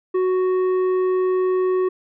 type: tone with tanh clipping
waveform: sine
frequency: 370.3 Hz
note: F#4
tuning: 1 cent sharp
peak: -18 dBFS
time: 0.14-1.89 s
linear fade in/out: 10 ms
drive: 8 dB
effects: none